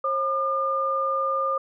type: tone pair together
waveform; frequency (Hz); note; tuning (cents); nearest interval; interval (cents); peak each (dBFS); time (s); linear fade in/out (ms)
sine; 538 / 1206; C5 / D6; +48 / +46; octave + major second; 1398; -27 / -23; 0.04-1.58; 5
effects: none